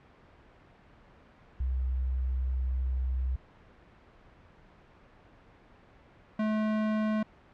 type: tone pair in turn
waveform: sine / square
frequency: 64.1 / 215.6 Hz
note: C2 / A3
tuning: -35 / -35 cents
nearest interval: octave + major sixth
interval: 2100 cents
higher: second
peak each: -27 dBFS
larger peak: neither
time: 1.6-3.36 / 6.39-7.23 s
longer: first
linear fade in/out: 5 ms
effects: pink hiss -57 dBFS RMS until 7.53 s + low-pass 2000 Hz 12 dB/octave